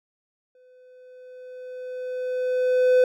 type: tone with exponential growth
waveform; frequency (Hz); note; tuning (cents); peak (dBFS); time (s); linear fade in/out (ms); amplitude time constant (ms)
triangle; 505; B4; +39; -11; 0.55-3.04; 2; 540
effects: none